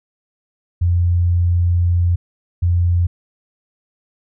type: tone bursts at uneven times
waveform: sine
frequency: 87.31 Hz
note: F2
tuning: in tune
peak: -12 dBFS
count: 2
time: 0.81-2.16 / 2.62-3.07 s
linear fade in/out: 10 ms
effects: none